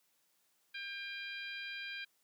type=harmonic tone with a mistuned harmonic; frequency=799 Hz; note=G5; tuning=33 cents sharp; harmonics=2 / 3 / 4 / 5 / 6; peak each=-45 / -45 / -49 / -51 / -55 dBFS; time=0.74-2.05 s; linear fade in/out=10 ms; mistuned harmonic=5; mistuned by=-19 cents; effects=white hiss -75 dBFS RMS until 2.23 s + high-pass 150 Hz 12 dB/octave